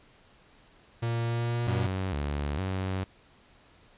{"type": "tone with pitch glide", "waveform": "45% pulse", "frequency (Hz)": [116.6, 119.88], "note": ["A#2", "A#2"], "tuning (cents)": [1, 49], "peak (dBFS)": -27, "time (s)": [1.02, 1.87], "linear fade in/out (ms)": 10, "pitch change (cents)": 48, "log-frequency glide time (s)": [1.24, 1.76]}
{"type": "tone with vibrato", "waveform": "sawtooth", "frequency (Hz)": 82.7, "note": "E2", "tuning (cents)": 6, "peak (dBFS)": -25, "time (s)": [1.67, 3.04], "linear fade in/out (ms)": 0, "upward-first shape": "square", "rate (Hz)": 1.1, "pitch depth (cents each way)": 230}
{"effects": ["pink hiss -59 dBFS RMS until 3.97 s", "resampled to 8000 Hz"]}